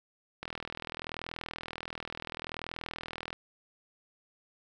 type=click train; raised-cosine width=0.3 ms; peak=-21 dBFS; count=119; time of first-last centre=0.43-3.329 s; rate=40.7 Hz; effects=none